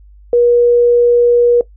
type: tone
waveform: sine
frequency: 480 Hz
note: B4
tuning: 49 cents flat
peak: -6 dBFS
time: 0.33-1.61 s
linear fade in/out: 2 ms
effects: noise-tail reverb RT60 0.1 s tail -17 dB re dry + added 50 Hz sine -38 dBFS peak until 1.76 s